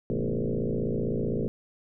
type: tone with frequency modulation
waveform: sine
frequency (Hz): 123.47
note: B2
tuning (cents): 0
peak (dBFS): -25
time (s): 0.1-1.48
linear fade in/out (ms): 0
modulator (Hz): 55.7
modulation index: 6.8
effects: none